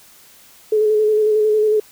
sine tone with vibrato, 428.1 Hz, A4, 47 cents flat, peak -12 dBFS, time 0.72-1.8 s, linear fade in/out 5 ms, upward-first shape square, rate 11 Hz, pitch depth 21 cents each way, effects white hiss -47 dBFS RMS until 1.91 s

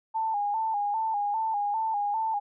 sine tone with vibrato, 853 Hz, G#5, 46 cents sharp, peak -25 dBFS, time 0.14-2.4 s, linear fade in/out 20 ms, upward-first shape square, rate 2.5 Hz, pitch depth 71 cents each way, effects none

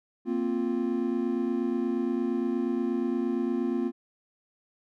triangle chord, Bb suspended second, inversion none, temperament equal, 233.1 / 261.6 / 349.2 Hz, Bb3 / C4 / F4, 0 / 0 / 0 cents, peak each -28 dBFS, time 0.25-3.92 s, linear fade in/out 50 ms, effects none

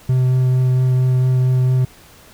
triangle tone with vibrato, 128.1 Hz, C3, 36 cents flat, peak -10 dBFS, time 0.09-1.85 s, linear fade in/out 5 ms, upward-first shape triangle, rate 4.4 Hz, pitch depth 10 cents each way, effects pink hiss -45 dBFS RMS until 2.33 s

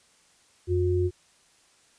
sine tone pair together, 89.9 / 359.6 Hz, F#2 / F#4, -49 / -49 cents, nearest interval 2 octaves, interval 2400 cents, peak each -24 dBFS, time 0.67-1.11 s, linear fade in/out 50 ms, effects white hiss -61 dBFS RMS until 1.98 s + resampled to 22050 Hz

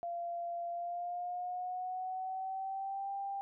sine tone with pitch glide, 689 to 791.5 Hz, F5 to G5, -24 to +17 cents, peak -36 dBFS, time 0.03-3.41 s, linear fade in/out 0 ms, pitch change +241 cents, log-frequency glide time 0.7-3.12 s, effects none

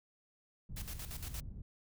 pink low-pass noise, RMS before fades -45 dBFS, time 0.69-1.62 s, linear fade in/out 5 ms, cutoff 120 Hz, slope 12 dB/octave
white noise with tremolo, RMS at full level -46 dBFS, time 0.76-1.41 s, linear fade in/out 10 ms, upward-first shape square, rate 8.6 Hz, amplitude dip 70%
effects none

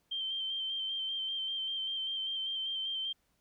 sine tone with vibrato, 3137 Hz, G7, 1 cent sharp, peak -33 dBFS, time 0.11-3.13 s, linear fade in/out 10 ms, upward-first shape square, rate 5.1 Hz, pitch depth 20 cents each way, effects pink hiss -75 dBFS RMS until 3.4 s

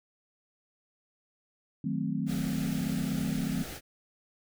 sine chord, D# diminished seventh, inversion none, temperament equal with one note detuned, 156.74 / 185 / 220 / 261.6 Hz, D#3 / F#3 / A3 / C4, +13 / 0 / 0 / 0 cents, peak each -34 dBFS, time 1.84-3.64 s, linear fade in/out 5 ms
pink band-stop noise, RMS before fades -41 dBFS, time 2.26-3.81 s, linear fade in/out 50 ms, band 860 to 1200 Hz, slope 96 dB/octave
effects none

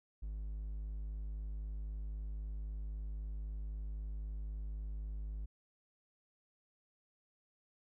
triangle tone, 51.91 Hz, G#1, in tune, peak -37 dBFS, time 0.22-5.46 s, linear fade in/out 10 ms, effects none

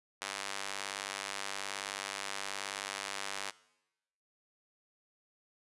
square tone with high-pass filter, 49.44 Hz, G1, 15 cents sharp, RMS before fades -40 dBFS, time 0.21-3.51 s, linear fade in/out 10 ms, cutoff 1100 Hz, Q 0.55, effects noise-tail reverb RT60 0.9 s tail -20 dB re dry + resampled to 24000 Hz

